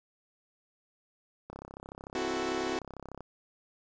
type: click train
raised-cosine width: 1 ms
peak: -29 dBFS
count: 58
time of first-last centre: 1.5-3.207 s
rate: 33.4 Hz
type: chord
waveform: sawtooth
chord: F# half-diminished seventh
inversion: second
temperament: equal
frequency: 261.6 / 329.6 / 370 / 440 Hz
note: C4 / E4 / F#4 / A4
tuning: 0 / 0 / 0 / 0 cents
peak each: -34 / -33 / -30 / -35 dBFS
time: 2.15-2.79 s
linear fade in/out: 2 ms
effects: resampled to 16000 Hz + 9-bit